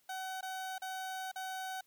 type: tone with dropouts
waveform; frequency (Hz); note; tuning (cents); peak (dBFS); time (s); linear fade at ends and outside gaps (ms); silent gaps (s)
30% pulse; 755; F#5; +35; -36; 0.09-1.81; 5; 0.41-0.427 / 0.782-0.819 / 1.316-1.358
effects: white hiss -72 dBFS RMS until 1.86 s